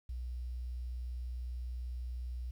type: tone with quantisation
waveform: sine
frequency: 61.3 Hz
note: B1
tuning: 12 cents flat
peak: -37 dBFS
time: 0.09-2.51 s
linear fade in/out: 5 ms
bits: 11
effects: none